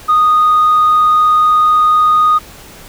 sine tone, 1238 Hz, D#6, 9 cents flat, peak -5 dBFS, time 0.08-2.39 s, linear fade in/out 20 ms, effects tanh soft clip ceiling -4 dBFS + pink hiss -36 dBFS RMS until 2.88 s

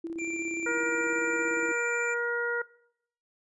sine tone with tremolo, 331.2 Hz, E4, 8 cents sharp, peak -31 dBFS, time 0.04-1.72 s, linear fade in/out 5 ms, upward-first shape square, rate 17 Hz, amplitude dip 50%
square tone with vibrato, 2360 Hz, D7, 8 cents sharp, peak -34 dBFS, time 0.18-2.15 s, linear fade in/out 20 ms, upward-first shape sine, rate 13 Hz, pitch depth 10 cents each way
harmonic tone, 475.1 Hz, A#4, 33 cents sharp, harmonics 1 / 2 / 3 / 4, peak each -32 / -39 / -29 / -37 dBFS, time 0.66-2.62 s, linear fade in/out 5 ms
effects noise-tail reverb RT60 0.7 s tail -21 dB re dry + resampled to 24000 Hz

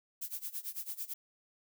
violet noise with tremolo, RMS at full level -38 dBFS, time 0.21-1.14 s, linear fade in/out 10 ms, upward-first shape sine, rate 9 Hz, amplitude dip 90%, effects none

